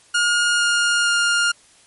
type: tone with pitch steps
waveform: sawtooth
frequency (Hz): 1426 / 1417.8 / 1409.6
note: F6 / F6 / F6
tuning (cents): +36 / +26 / +16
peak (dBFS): -12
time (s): 0.14-1.52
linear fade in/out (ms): 10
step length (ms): 460
effects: white hiss -52 dBFS RMS until 1.86 s + MP3 48 kbps